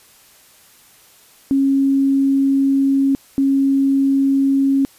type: tone pair in turn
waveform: sine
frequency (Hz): 273.2 / 273.2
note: C#4 / C#4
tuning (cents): -25 / -25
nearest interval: unison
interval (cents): 0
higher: neither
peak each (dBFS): -12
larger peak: neither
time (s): 1.51-3.15 / 3.38-4.85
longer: first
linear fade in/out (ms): 0
effects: white hiss -49 dBFS RMS until 4.98 s + resampled to 32000 Hz